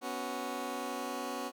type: chord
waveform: 15% pulse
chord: B suspended second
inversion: none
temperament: just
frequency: 246.9 / 277.8 / 370.4 Hz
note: B3 / C#4 / F#4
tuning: 0 / +4 / +2 cents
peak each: -34 / -34 / -36 dBFS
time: 0.01-1.52 s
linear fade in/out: 50 ms
effects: none